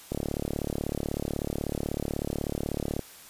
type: click train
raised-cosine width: 2 ms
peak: -16 dBFS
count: 105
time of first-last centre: 0.12-2.993 s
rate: 36.2 Hz
effects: white hiss -49 dBFS RMS until 3.29 s + resampled to 32000 Hz